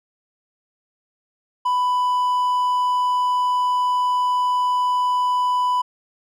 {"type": "tone", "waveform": "triangle", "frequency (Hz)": 994, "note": "B5", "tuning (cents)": 11, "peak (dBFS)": -15, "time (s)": [1.65, 5.82], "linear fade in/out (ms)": 10, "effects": []}